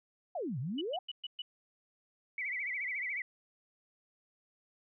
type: exponential two-way sweep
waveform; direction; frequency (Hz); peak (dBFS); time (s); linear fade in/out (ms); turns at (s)
sine; down then up; 784 to 115.3 to 784; -34; 0.35-0.99; 5; 0.59
type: tone bursts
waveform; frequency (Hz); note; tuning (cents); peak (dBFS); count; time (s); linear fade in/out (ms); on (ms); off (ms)
sine; 2960; F#7; 0; -37; 5; 0.78-1.42; 5; 32; 120
type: tone with vibrato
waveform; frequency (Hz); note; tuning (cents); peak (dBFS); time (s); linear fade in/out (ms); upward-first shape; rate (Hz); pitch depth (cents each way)
sine; 2134; C7; +34; -34; 2.38-3.22; 2; sine; 14; 150
effects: none